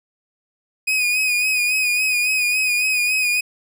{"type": "tone with vibrato", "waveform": "40% pulse", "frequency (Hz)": 2489, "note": "D#7", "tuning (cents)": 0, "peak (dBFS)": -16, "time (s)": [0.87, 3.41], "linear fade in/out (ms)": 10, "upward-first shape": "sine", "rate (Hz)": 3.6, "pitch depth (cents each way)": 42, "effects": []}